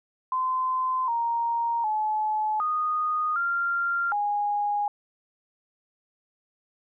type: tone with pitch steps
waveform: sine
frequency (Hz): 1030 / 933 / 858 / 1236 / 1388 / 824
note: C6 / A#5 / A5 / D#6 / F6 / G#5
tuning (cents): -28 / +1 / -44 / -12 / -11 / -14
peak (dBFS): -23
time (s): 0.32-4.88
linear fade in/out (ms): 2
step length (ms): 760
effects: none